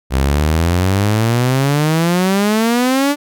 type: exponential sweep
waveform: sawtooth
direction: up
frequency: 64 to 293.7 Hz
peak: -8 dBFS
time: 0.1-3.16 s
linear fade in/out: 50 ms
effects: none